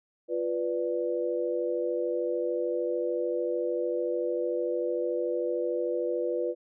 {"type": "chord", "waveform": "sine", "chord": "B diminished", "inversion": "second", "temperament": "equal", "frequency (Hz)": [349.2, 493.9, 587.3], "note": ["F4", "B4", "D5"], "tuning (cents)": [0, 0, 0], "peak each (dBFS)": [-31, -29, -34], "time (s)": [0.28, 6.55], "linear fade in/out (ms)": 50, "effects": []}